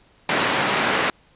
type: band-pass noise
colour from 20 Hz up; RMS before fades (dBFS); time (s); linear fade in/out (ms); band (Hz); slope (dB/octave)
white; -21; 0.29-1.1; 2; 160 to 2100; 12
effects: pink hiss -56 dBFS RMS until 1.35 s + resampled to 8000 Hz